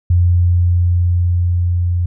sine tone with level ramp, 87.9 Hz, F2, 12 cents sharp, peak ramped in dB -8 to -13 dBFS, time 0.1-2.06 s, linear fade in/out 5 ms, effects none

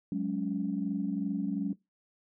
sine chord, F# suspended second, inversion none, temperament equal with one note detuned, 185 / 207.7 / 280.2 Hz, F#3 / G#3 / C#4, 0 / 0 / +19 cents, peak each -33 dBFS, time 0.12-1.73 s, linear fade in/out 2 ms, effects noise-tail reverb RT60 0.2 s tail -20 dB re dry + tanh soft clip ceiling -19 dBFS

